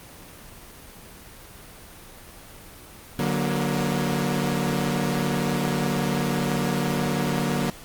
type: chord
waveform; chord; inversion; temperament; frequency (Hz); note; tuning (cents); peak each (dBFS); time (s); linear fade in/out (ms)
sawtooth; D augmented; none; equal with one note detuned; 146.83 / 185 / 237; D3 / F#3 / A#3; 0 / 0 / +29; -23; 3.19-7.7; 0
effects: pink hiss -44 dBFS RMS until 7.84 s + Opus 24 kbps